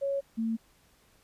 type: tone pair in turn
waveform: sine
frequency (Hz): 554.4 / 225.5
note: C#5 / A3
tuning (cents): 0 / +43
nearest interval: octave + major third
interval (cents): 1557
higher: first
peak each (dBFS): -27 / -27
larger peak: neither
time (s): 0.01-0.21 / 0.37-0.57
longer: neither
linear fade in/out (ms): 20
effects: pink hiss -64 dBFS RMS until 1.23 s + resampled to 32000 Hz